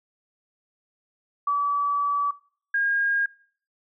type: tone pair in turn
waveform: sine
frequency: 1148 / 1623.5 Hz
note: D6 / G#6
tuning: -40 / -40 cents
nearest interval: tritone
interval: 600 cents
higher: second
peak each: -20 dBFS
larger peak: neither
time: 1.47-2.31 / 2.74-3.26 s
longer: first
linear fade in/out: 5 ms
effects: noise-tail reverb RT60 0.5 s tail -23 dB re dry